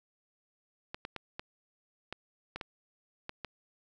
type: clicks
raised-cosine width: 0.3 ms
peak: -22 dBFS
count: 9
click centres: 0.945 / 1.051 / 1.163 / 1.395 / 2.126 / 2.56 / 2.612 / 3.294 / 3.447 s
effects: none